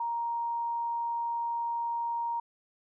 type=tone; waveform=sine; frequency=936 Hz; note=A#5; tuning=7 cents sharp; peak=-29 dBFS; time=0-2.4 s; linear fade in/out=5 ms; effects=none